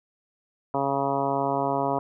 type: harmonic tone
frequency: 138.4 Hz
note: C#3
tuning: 2 cents flat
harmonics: 1 / 2 / 3 / 4 / 5 / 6 / 7 / 8 / 9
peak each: -35 / -31 / -31 / -31 / -28 / -33 / -29 / -37 / -38 dBFS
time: 0.74-1.99 s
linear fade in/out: 2 ms
effects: none